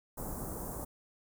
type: band-stop noise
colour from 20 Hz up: pink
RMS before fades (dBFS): -40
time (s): 0.17-0.85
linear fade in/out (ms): 10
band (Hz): 1100 to 8200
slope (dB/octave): 24
effects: none